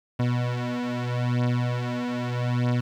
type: beating tone pair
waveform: 30% pulse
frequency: 122.1 / 122.9 Hz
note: B2 / B2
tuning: -19 / -8 cents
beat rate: 0.8 Hz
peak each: -24 dBFS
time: 0.19-2.81 s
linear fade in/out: 10 ms
effects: low-pass 4000 Hz 12 dB/octave + 9-bit